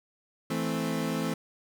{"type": "chord", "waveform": "30% pulse", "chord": "A minor", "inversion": "second", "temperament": "equal", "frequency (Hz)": [164.81, 220, 261.6], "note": ["E3", "A3", "C4"], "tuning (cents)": [0, 0, 0], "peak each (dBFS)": -30, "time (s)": [0.5, 1.34], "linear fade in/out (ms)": 5, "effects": []}